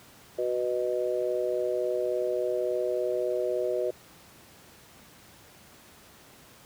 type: chord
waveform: sine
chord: B major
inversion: second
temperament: just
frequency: 370.4 / 493.9 / 617.4 Hz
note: F#4 / B4 / D#5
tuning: +2 / 0 / -14 cents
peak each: -30 dBFS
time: 0.38-3.91 s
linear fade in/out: 10 ms
effects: pink hiss -53 dBFS RMS until 6.65 s + high-pass 80 Hz 12 dB/octave